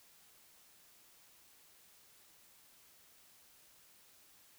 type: silence
effects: white hiss -64 dBFS RMS until 4.58 s